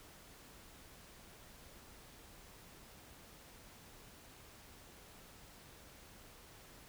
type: silence
effects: pink hiss -58 dBFS RMS until 6.88 s